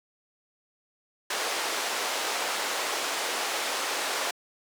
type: band-pass noise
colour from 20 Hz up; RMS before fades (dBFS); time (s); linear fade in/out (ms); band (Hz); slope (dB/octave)
pink; -30; 1.3-4.31; 5; 490 to 8400; 12
effects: high-pass 300 Hz 12 dB/octave